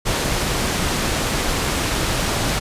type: low-pass noise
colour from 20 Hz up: pink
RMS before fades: -21 dBFS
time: 0.05-2.6 s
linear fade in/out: 20 ms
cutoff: 9500 Hz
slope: 12 dB/octave
effects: resampled to 32000 Hz